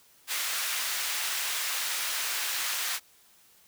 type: high-pass noise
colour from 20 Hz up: pink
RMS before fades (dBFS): -31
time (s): 0.27-3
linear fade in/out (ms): 50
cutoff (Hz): 1600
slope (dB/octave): 12
effects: white hiss -60 dBFS RMS until 3.67 s